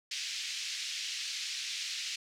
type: band-pass noise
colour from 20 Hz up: white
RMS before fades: -38 dBFS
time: 0.11-2.16 s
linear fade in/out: 5 ms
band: 2200 to 5800 Hz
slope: 24 dB/octave
effects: none